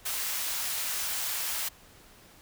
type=high-pass noise; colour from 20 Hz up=white; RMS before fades=-32 dBFS; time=0.05-1.69 s; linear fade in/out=10 ms; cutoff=790 Hz; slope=12 dB/octave; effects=pink hiss -55 dBFS RMS until 2.41 s